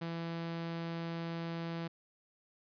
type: tone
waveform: sawtooth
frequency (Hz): 167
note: E3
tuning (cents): +23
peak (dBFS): -33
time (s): 0.01-1.88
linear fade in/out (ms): 10
effects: resampled to 11025 Hz